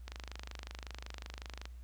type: click train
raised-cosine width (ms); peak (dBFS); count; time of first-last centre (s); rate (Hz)
0.2; -26; 41; 0.08-1.655; 25.4
effects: added 60 Hz sine -46 dBFS peak until 1.83 s + pink hiss -69 dBFS RMS until 1.83 s